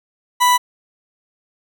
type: tone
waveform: 40% pulse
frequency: 987.8 Hz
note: B5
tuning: in tune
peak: -10 dBFS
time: 0.4-0.58 s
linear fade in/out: 20 ms
effects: none